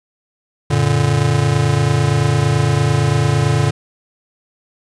square chord, Gb augmented, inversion none, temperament just, 92.5 / 115.62 / 144.53 Hz, Gb2 / Bb2 / D3, 0 / -14 / -27 cents, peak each -22 / -17 / -16 dBFS, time 0.7-3.71 s, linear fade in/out 10 ms, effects resampled to 22050 Hz + 8-bit

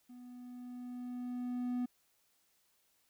triangle tone with level ramp, 246.9 Hz, B3, in tune, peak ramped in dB -48 to -30 dBFS, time 0.09-1.86 s, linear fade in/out 10 ms, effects white hiss -74 dBFS RMS until 3.09 s

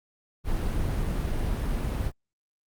brown noise, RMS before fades -27 dBFS, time 0.44-2.12 s, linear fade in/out 50 ms, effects Opus 32 kbps

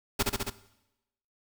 pink noise with echo, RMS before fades -25 dBFS, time 0.19-0.23 s, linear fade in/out 10 ms, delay 68 ms, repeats 4, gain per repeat -2 dB, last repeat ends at 0.502 s, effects noise-tail reverb RT60 0.9 s tail -17 dB re dry

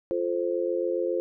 sine chord, F major, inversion none, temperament just, 349.2 / 436.5 / 523.8 Hz, F4 / A4 / C5, 0 / -14 / +2 cents, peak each -28 / -31 / -28 dBFS, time 0.11-1.2 s, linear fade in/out 0 ms, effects none

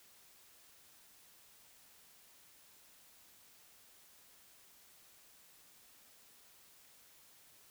silence, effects white hiss -63 dBFS RMS until 7.7 s

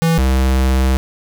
square tone pair in turn, 164.81 / 65.4 Hz, E3 / C2, 0 / 0 cents, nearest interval octave + major third, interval 1600 cents, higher first, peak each -12 dBFS, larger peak neither, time 0.02-0.18 / 0.18-0.97 s, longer second, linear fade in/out 0 ms, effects none

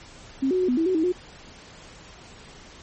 sine tone with pitch steps, 267.7 / 368.9 / 366.3 / 248.6 / 326.2 / 372.1 / 319.2 / 360.4 Hz, C4 / F#4 / F#4 / B3 / E4 / F#4 / D#4 / F#4, +40 / -5 / -17 / +12 / -18 / +10 / +44 / -45 cents, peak -19 dBFS, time 0.42-1.124 s, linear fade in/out 10 ms, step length 88 ms, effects pink hiss -46 dBFS RMS until 2.82 s + MP3 32 kbps

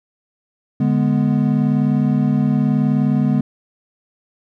triangle chord, G# diminished, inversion second, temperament equal, 146.83 / 207.7 / 246.9 Hz, D3 / G#3 / B3, 0 / 0 / 0 cents, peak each -16 dBFS, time 0.8-3.41 s, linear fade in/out 5 ms, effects none

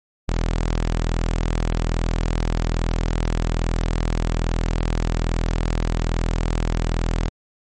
sawtooth tone, 41.2 Hz, E1, in tune, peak -15 dBFS, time 0.28-7.29 s, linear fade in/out 10 ms, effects MP3 32 kbps

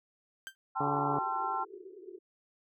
30% pulse tone with exponential decay, 1568 Hz, G6, in tune, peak -33 dBFS, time 0.47-0.55 s, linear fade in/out 0 ms, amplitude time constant 17 ms
sine chord, A minor seventh, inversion third, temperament equal with one note detuned, 784 / 880 / 1046.5 / 1352.5 Hz, G5 / A5 / C6 / E6, 0 / 0 / 0 / +44 cents, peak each -36 dBFS, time 0.75-1.65 s, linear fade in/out 20 ms
harmonic tone, 142.9 Hz, D3, 47 cents flat, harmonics 1 / 2 / 3 / 4 / 5 / 6 / 7 / 8, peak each -37 / -36 / -37 / -43 / -39 / -40 / -44 / -42 dBFS, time 0.8-1.19 s, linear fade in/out 5 ms
pink band-pass noise, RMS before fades -48 dBFS, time 0.85-2.19 s, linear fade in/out 10 ms, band 360 to 410 Hz, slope 96 dB/octave
effects none

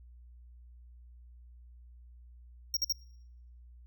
square tone bursts, 5588 Hz, F8, in tune, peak -28 dBFS, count 3, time 2.74-2.924 s, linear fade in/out 2 ms, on 28 ms, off 50 ms, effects noise-tail reverb RT60 0.8 s tail -25 dB re dry + added 60 Hz sine -51 dBFS peak until 3.86 s

